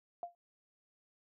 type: tone with exponential decay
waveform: sine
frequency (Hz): 696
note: F5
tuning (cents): -6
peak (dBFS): -34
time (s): 0.23-0.35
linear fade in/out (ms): 1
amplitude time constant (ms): 25
effects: none